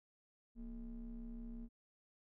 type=ring-modulated tone; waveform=triangle; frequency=100.1 Hz; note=G2; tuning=37 cents sharp; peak=-40 dBFS; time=0.55-1.69 s; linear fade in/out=50 ms; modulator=133 Hz; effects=none